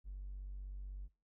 triangle tone, 48 Hz, G1, 36 cents flat, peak -39 dBFS, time 0.04-1.09 s, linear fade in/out 50 ms, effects noise-tail reverb RT60 0.3 s tail -26 dB re dry + tanh soft clip ceiling -40 dBFS

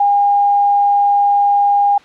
sine tone, 810 Hz, G#5, 43 cents flat, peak -9 dBFS, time 0-1.98 s, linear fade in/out 5 ms, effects white hiss -44 dBFS RMS until 2.04 s + low-pass 3000 Hz 12 dB/octave

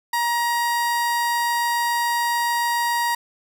30% pulse tone, 947 Hz, A#5, 27 cents sharp, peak -17 dBFS, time 0.13-3.15 s, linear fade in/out 5 ms, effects none

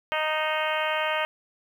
harmonic tone with a mistuned harmonic, 310 Hz, D#4, 6 cents flat, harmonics 2 / 3 / 4 / 5 / 6 / 7 / 8 / 9 / 10, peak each -29 / -31 / -32 / -33 / -34 / -34 / -35 / -36 / -36 dBFS, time 0.12-1.25 s, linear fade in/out 0 ms, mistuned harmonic 8, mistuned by +28 cents, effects 9-bit

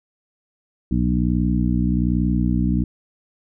harmonic tone with a mistuned harmonic, 61.2 Hz, B1, 15 cents flat, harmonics 1 / 2 / 3 / 4 / 5, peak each -22 / -25 / -21 / -23 / -26 dBFS, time 0.91-2.84 s, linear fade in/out 5 ms, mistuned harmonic 1, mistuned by +70 cents, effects none

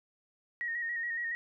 sine tone with vibrato, 1876 Hz, A#6, 11 cents sharp, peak -32 dBFS, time 0.61-1.35 s, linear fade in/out 0 ms, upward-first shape square, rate 7.1 Hz, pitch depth 30 cents each way, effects none

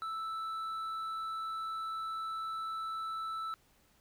sine tone with hard clipping, 1318 Hz, E6, 1 cent flat, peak -37 dBFS, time 0.02-3.54 s, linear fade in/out 0 ms, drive 4 dB, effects pink hiss -68 dBFS RMS until 4 s

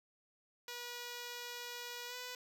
5% pulse tone with pitch glide, 483.6 to 496.9 Hz, B4 to B4, -36 to +11 cents, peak -32 dBFS, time 0.68-2.35 s, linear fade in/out 2 ms, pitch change +47 cents, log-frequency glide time 2.07-2.15 s, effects none

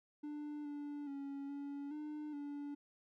triangle tone with pitch steps, 296.3 / 290.7 / 278.7 / 283.1 / 301 / 287.9 Hz, D4 / D4 / C#4 / C#4 / D4 / D4, +15 / -18 / +9 / +37 / +43 / -34 cents, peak -40 dBFS, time 0.23-2.75 s, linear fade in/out 10 ms, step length 420 ms, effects none

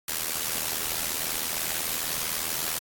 white noise with amplitude modulation, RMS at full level -26 dBFS, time 0.08-2.79 s, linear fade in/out 5 ms, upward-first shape sine, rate 80.1 Hz, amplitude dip 80%, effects AAC 64 kbps

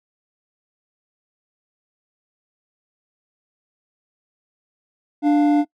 triangle tone pair together, 294.6 / 700 Hz, D4 / F5, +6 / +4 cents, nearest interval octave + minor third, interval 1498 cents, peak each -11 / -21 dBFS, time 5.22-5.65 s, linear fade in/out 50 ms, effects noise-tail reverb RT60 0.1 s tail -22 dB re dry

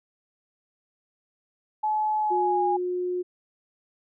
sine tone with pitch glide, 856 to 820.7 Hz, A5 to G#5, -48 to -21 cents, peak -22 dBFS, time 1.83-2.77 s, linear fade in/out 10 ms, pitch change -73 cents, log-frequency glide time 2.19-2.65 s
sine tone, 360 Hz, F#4, 47 cents flat, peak -25 dBFS, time 2.3-3.23 s, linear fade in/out 20 ms
effects none

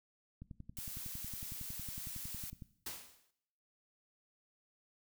click train, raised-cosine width 5 ms, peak -35 dBFS, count 25, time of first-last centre 0.42-2.622 s, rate 10.9 Hz
blue noise, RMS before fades -45 dBFS, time 0.77-2.5 s, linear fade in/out 0 ms
white noise with exponential decay, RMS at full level -40 dBFS, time 2.86-3.31 s, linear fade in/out 5 ms, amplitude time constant 97 ms
effects noise-tail reverb RT60 0.8 s tail -18 dB re dry

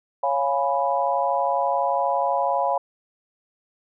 sine chord, C# dominant seventh, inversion none, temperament equal, 554.4 / 698.5 / 830.6 / 987.8 Hz, C#5 / E#5 / G#5 / B5, 0 / 0 / 0 / 0 cents, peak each -25 dBFS, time 0.23-2.78 s, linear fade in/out 5 ms, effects none

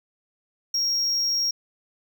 triangle tone, 5588 Hz, F8, in tune, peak -20 dBFS, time 0.74-1.51 s, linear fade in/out 5 ms, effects none

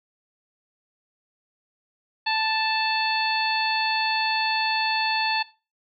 harmonic tone, 880 Hz, A5, in tune, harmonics 1 / 2 / 3 / 4 / 5, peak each -25 / -29 / -28 / -32 / -28 dBFS, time 2.26-5.43 s, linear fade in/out 10 ms, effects noise-tail reverb RT60 0.3 s tail -18 dB re dry

